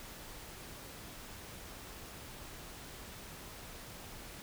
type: silence
effects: pink hiss -49 dBFS RMS until 4.42 s